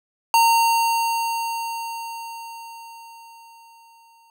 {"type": "tone with exponential decay", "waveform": "square", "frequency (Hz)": 920, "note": "A#5", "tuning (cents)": -23, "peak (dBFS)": -13, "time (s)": [0.34, 4.3], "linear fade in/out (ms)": 1, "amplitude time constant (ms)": 860, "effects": []}